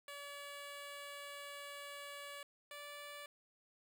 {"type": "tone pair in turn", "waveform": "10% pulse", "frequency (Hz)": [571, 581], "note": ["D5", "D5"], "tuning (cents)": [-49, -19], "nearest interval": "unison", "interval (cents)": 30, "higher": "second", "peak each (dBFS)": [-39, -40], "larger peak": "first", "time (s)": [[0.08, 2.43], [2.71, 3.26]], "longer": "first", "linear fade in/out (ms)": 2, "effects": []}